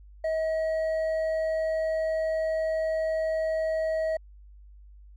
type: tone with hard clipping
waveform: sine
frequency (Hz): 638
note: D#5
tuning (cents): +43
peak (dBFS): -26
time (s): 0.24-4.17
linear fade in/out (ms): 5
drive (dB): 4
effects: added 50 Hz sine -47 dBFS peak until 5.16 s